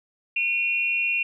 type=tone pair together; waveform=sine; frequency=2438 / 2741 Hz; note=D#7 / F7; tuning=-36 / -33 cents; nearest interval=major second; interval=203 cents; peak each=-24 dBFS; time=0.36-1.23 s; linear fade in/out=5 ms; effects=none